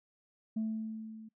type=tone with level ramp; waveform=sine; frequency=220 Hz; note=A3; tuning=in tune; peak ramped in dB=-28 to -47 dBFS; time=0.56-1.29 s; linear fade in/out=10 ms; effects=noise-tail reverb RT60 0.1 s tail -22 dB re dry + tanh soft clip ceiling -28 dBFS